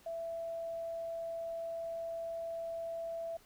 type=tone; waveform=sine; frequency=665 Hz; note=E5; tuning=15 cents sharp; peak=-37 dBFS; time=0.06-3.37 s; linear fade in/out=5 ms; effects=pink hiss -63 dBFS RMS until 3.45 s